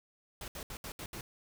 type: noise bursts at uneven times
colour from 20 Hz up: pink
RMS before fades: -43 dBFS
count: 6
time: 0.41-0.48 / 0.55-0.63 / 0.7-0.77 / 0.84-0.92 / 0.99-1.06 / 1.13-1.21 s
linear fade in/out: 2 ms
effects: none